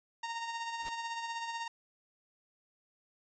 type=tone with tremolo; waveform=sawtooth; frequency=925 Hz; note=A#5; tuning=14 cents flat; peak=-31 dBFS; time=0.23-1.68 s; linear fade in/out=5 ms; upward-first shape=sine; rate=16 Hz; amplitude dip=45%
type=noise with exponential growth; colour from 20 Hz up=pink; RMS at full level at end=-42 dBFS; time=0.76-0.89 s; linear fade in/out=2 ms; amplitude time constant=28 ms
effects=resampled to 16000 Hz